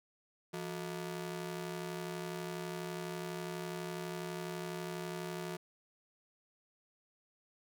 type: ring-modulated tone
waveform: sawtooth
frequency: 267.1 Hz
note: C4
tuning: 36 cents sharp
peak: -32 dBFS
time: 0.53-5.57 s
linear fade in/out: 10 ms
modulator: 97.5 Hz
effects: none